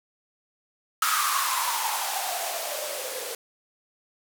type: noise with band-pass filter sweep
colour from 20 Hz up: violet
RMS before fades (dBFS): -28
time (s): 1.02-3.35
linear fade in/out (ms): 2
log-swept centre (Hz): 1300 to 460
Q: 8.9
effects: none